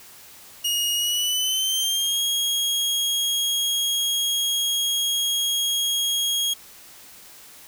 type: tone with pitch glide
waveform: sawtooth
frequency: 2872 to 3280 Hz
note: F7 to G#7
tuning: +48 to -22 cents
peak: -18 dBFS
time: 0.64-6.54 s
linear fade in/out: 10 ms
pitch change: +230 cents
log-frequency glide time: 0.95-2.21 s
effects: white hiss -46 dBFS RMS until 7.67 s